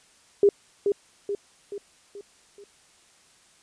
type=tone with echo; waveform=sine; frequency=404 Hz; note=G#4; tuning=48 cents flat; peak=-13 dBFS; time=0.43-0.49 s; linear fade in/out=2 ms; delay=430 ms; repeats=5; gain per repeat=-6 dB; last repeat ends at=2.64 s; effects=white hiss -58 dBFS RMS until 3.62 s + resampled to 22050 Hz